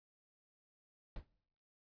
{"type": "noise with exponential decay", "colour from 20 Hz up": "brown", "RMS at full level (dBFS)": -39, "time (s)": [1.16, 1.27], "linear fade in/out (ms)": 2, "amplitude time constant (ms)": 23, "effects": ["noise-tail reverb RT60 0.7 s tail -22 dB re dry", "resampled to 11025 Hz"]}